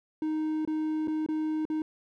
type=tone with dropouts; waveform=triangle; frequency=311.1 Hz; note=D#4; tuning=in tune; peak=-25 dBFS; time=0.22-1.82 s; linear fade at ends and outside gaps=2 ms; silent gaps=0.651-0.675 / 1.074-1.08 / 1.263-1.287 / 1.653-1.7 s; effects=none